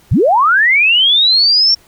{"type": "linear sweep", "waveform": "sine", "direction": "up", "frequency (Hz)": [62.4, 5530], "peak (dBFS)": -7, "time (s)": [0.11, 1.75], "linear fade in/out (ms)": 10, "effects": ["pink hiss -48 dBFS RMS until 1.87 s"]}